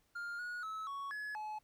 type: tone with pitch steps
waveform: triangle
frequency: 1405 / 1451 / 1297 / 1114 / 1697 / 855 Hz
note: F6 / F#6 / E6 / C#6 / G#6 / A5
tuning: +10 / -34 / -28 / +8 / +37 / -50 cents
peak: -38 dBFS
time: 0.15-1.59 s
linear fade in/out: 10 ms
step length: 240 ms
effects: pink hiss -75 dBFS RMS until 1.63 s